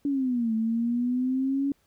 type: exponential two-way sweep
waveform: sine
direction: down then up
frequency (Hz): 288.8 to 220 to 281.7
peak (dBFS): -23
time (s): 0.05-1.72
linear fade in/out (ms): 2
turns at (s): 0.54
effects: pink hiss -68 dBFS RMS until 1.86 s